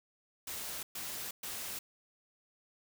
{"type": "noise bursts", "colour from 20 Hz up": "white", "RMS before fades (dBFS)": -41, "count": 3, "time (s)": [0.47, 1.79], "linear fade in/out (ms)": 5, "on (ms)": 360, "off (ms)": 120, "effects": []}